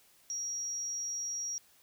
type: tone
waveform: sine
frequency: 5680 Hz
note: F8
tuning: 28 cents sharp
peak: -34 dBFS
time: 0.3-1.58 s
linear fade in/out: 0 ms
effects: white hiss -64 dBFS RMS until 1.82 s